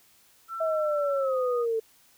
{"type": "tone with pitch glide", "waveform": "sine", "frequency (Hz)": [1342, 1237.7], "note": ["E6", "D#6"], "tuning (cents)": [31, -9], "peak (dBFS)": -32, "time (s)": [0.48, 1.66], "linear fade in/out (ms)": 50, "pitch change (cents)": -140, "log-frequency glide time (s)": [1.19, 1.36]}
{"type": "linear sweep", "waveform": "sine", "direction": "down", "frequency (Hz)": [652, 441.5], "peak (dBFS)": -24, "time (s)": [0.6, 1.8], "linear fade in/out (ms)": 10}
{"effects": ["white hiss -60 dBFS RMS until 2.17 s"]}